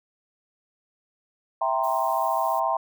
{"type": "chord", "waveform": "sine", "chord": "C dominant seventh", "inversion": "first", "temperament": "equal", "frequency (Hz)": [659.3, 784, 932.3, 1046.5], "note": ["E5", "G5", "Bb5", "C6"], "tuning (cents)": [0, 0, 0, 0], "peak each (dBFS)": -27, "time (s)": [1.61, 2.77], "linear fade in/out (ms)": 5}
{"type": "noise", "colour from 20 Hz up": "violet", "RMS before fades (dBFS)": -42, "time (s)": [1.83, 2.6], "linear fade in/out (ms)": 10}
{"effects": []}